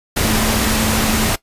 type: tone in noise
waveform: sine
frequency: 219 Hz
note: A3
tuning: 8 cents flat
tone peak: -19 dBFS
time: 0.24-1.29 s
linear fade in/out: 10 ms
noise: pink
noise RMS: -17 dBFS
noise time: 0.16-1.36 s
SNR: -5 dB
effects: noise-tail reverb RT60 0.1 s tail -18 dB re dry + resampled to 32000 Hz